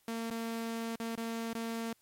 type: tone with dropouts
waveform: sawtooth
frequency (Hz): 228.4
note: A#3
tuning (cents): -35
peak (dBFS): -31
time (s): 0.08-1.93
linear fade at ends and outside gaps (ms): 2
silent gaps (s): 0.302-0.309 / 0.958-1 / 1.155-1.176 / 1.532-1.55
effects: white hiss -70 dBFS RMS until 2.01 s + MP3 64 kbps